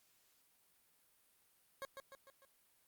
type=tone with echo; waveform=20% pulse; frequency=544 Hz; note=C#5; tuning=33 cents flat; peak=-38 dBFS; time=1.82-1.85 s; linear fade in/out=0 ms; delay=150 ms; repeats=4; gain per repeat=-5 dB; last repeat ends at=2.45 s; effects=white hiss -73 dBFS RMS until 2.87 s + Opus 48 kbps